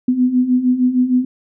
sine beating tone pair, 246.9 / 253.4 Hz, B3 / B3, 0 / +45 cents, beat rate 6.5 Hz, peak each -18 / -13 dBFS, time 0.08-1.25 s, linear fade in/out 5 ms, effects none

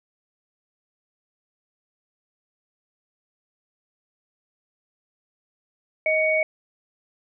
sine tone pair together, 628 / 2237 Hz, D#5 / C#7, +16 / +15 cents, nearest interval octave + minor seventh, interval 2199 cents, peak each -21 dBFS, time 6.06-6.43 s, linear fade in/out 2 ms, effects none

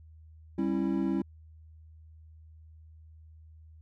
triangle chord, C# diminished, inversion second, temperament equal with one note detuned, 196 / 271.8 / 329.6 Hz, G3 / C#4 / E4, 0 / -34 / 0 cents, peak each -29 dBFS, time 0.58-1.22 s, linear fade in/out 5 ms, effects added 79 Hz sine -50 dBFS peak until 3.81 s

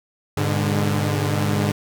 sawtooth tone cluster, 101.9 / 121.6 / 147.4 / 205 Hz, G#2 / B2 / D3 / G#3, -32 / -26 / +7 / -22 cents, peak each -18 / -27 / -19 / -24 dBFS, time 0.37-1.72 s, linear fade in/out 5 ms, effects none

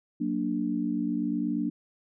sine chord, Gb augmented, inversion none, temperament equal, 185 / 233.1 / 293.7 Hz, Gb3 / Bb3 / D4, 0 / 0 / 0 cents, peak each -33 / -30 / -29 dBFS, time 0.2-1.7 s, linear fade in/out 10 ms, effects none

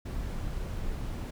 brown noise, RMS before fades -34 dBFS, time 0.05-1.31 s, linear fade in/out 10 ms, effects none

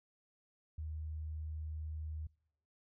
sine tone, 77.78 Hz, D#2, in tune, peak -39 dBFS, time 0.78-2.27 s, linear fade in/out 5 ms, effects noise-tail reverb RT60 0.8 s tail -26 dB re dry

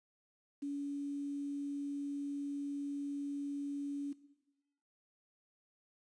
sine tone with quantisation, 283.8 Hz, C#4, 41 cents sharp, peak -36 dBFS, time 0.62-4.13 s, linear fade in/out 10 ms, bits 10, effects noise-tail reverb RT60 1.0 s tail -17 dB re dry + resampled to 22050 Hz

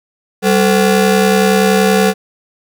30% pulse ring-modulated tone, 316.6 Hz, D#4, 30 cents sharp, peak -3 dBFS, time 0.42-2.14 s, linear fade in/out 50 ms, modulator 123 Hz, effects none

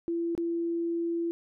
sine tone with dropouts, 337.6 Hz, E4, 41 cents sharp, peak -27 dBFS, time 0.08-1.31 s, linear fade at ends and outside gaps 0 ms, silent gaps 0.351-0.378 s, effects none

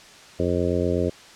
harmonic tone, 88.1 Hz, F2, 16 cents sharp, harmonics 1 / 2 / 3 / 4 / 5 / 6 / 7, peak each -27 / -29 / -28 / -27 / -27 / -28 / -31 dBFS, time 0.39-1.1 s, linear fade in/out 10 ms, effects white hiss -46 dBFS RMS until 1.35 s + low-pass 6000 Hz 12 dB/octave

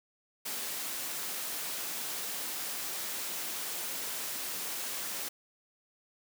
white high-pass noise, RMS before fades -37 dBFS, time 0.45-5.29 s, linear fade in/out 10 ms, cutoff 190 Hz, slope 12 dB/octave, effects none

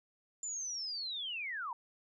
sine linear sweep, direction down, 7190 to 900 Hz, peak -37 dBFS, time 0.43-1.73 s, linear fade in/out 2 ms, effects none

